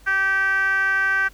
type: tone with band-pass filter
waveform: 10% pulse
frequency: 387.6 Hz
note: G4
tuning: 20 cents flat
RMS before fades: -20 dBFS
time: 0.06-1.29 s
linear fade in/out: 20 ms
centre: 1600 Hz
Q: 6.9
effects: added 50 Hz sine -48 dBFS peak until 1.33 s + pink hiss -53 dBFS RMS until 1.33 s